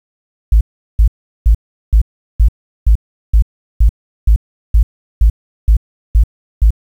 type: tone bursts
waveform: sine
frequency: 53.7 Hz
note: A1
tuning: 41 cents flat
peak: -3 dBFS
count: 14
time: 0.52-6.706 s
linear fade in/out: 5 ms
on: 89 ms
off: 380 ms
effects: tanh soft clip ceiling 0 dBFS + 7-bit